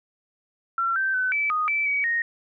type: tone with pitch steps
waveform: sine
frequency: 1358 / 1556 / 1512 / 2310 / 1241 / 2320 / 2267 / 1863 Hz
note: F6 / G6 / F#6 / D7 / D#6 / D7 / C#7 / A#6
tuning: -49 / -13 / +37 / -29 / -5 / -22 / +38 / -2 cents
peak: -21 dBFS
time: 0.78-2.22 s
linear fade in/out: 2 ms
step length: 180 ms
effects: none